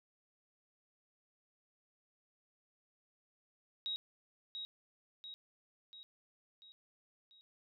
sine tone with echo, 3804 Hz, A#7, 34 cents sharp, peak -36 dBFS, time 3.86-3.96 s, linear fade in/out 0 ms, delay 690 ms, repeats 5, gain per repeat -5 dB, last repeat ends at 7.41 s, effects none

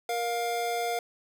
square tone pair together, 470 / 704.9 Hz, A#4 / F5, +14 / +16 cents, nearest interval perfect fifth, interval 702 cents, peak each -33 / -30 dBFS, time 0.09-0.99 s, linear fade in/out 2 ms, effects none

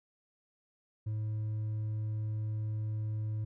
sine tone with hard clipping, 107.8 Hz, A2, 35 cents flat, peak -33 dBFS, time 1.06-3.45 s, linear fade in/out 10 ms, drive 2 dB, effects none

